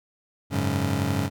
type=chord; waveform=25% pulse; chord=F# suspended second; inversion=none; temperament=just; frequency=92.5 / 104.06 / 138.75 Hz; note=F#2 / G#2 / C#3; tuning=0 / +4 / +2 cents; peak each=-24 dBFS; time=0.5-1.3 s; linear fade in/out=50 ms; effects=none